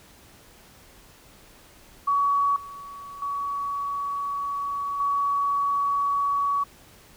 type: tone with level steps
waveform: sine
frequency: 1129 Hz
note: C#6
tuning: 31 cents sharp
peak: -19 / -37 / -26 / -21 dBFS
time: 2.07-6.64 s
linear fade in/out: 10 ms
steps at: 2.56 / 3.22 / 5 s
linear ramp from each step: 2 ms
effects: pink hiss -52 dBFS RMS until 7.16 s